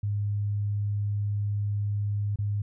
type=tone with dropouts; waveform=sine; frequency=102.7 Hz; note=G#2; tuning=19 cents flat; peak=-25 dBFS; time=0.03-2.62 s; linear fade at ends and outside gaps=5 ms; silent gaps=2.359-2.387 s; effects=none